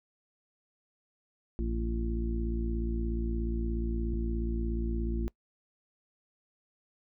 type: harmonic tone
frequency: 56.9 Hz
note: A#1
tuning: 41 cents flat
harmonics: 1 / 2 / 3 / 4 / 5 / 6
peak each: -30 / -44 / -44 / -37 / -49 / -38 dBFS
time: 1.59-5.28 s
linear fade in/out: 0 ms
type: click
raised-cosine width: 5 ms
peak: -22 dBFS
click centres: 4.137 s
effects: noise-tail reverb RT60 0.1 s tail -23 dB re dry